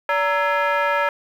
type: tone with frequency modulation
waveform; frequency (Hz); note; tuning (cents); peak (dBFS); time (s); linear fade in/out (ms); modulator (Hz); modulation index
sine; 177.7; F3; +30; -16; 0.09-1.09; 2; 751; 2.4
effects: tanh soft clip ceiling -12 dBFS + 8-bit